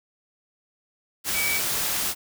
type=tone in noise; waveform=sine; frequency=2283 Hz; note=D7; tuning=50 cents flat; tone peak=-25 dBFS; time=1.33-1.61 s; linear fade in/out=50 ms; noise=white; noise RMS=-26 dBFS; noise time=1.24-2.15 s; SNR=-2 dB; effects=none